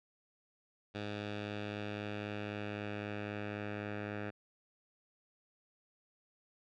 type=tone with low-pass filter sweep; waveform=10% pulse; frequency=103.83 Hz; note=G#2; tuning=in tune; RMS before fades=-41 dBFS; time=0.94-4.31 s; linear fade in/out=20 ms; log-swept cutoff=3500 to 2100 Hz; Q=1.9; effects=none